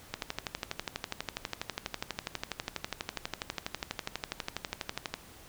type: click train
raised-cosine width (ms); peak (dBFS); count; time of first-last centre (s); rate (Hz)
0.2; -15; 62; 0.14-5.14; 12.2
effects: pink hiss -53 dBFS RMS until 5.48 s